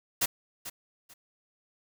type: noise with echo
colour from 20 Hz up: white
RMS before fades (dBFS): -26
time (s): 0.21-0.26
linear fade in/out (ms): 10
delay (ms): 440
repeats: 2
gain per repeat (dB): -13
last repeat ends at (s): 1.14
effects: none